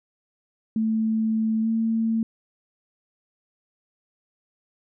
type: tone with pitch glide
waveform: sine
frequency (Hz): 220.9 to 224.9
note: A3 to A3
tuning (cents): +7 to +38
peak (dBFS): -20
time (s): 0.76-2.23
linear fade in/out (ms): 2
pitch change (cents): +31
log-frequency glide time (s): 1.62-1.67
effects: none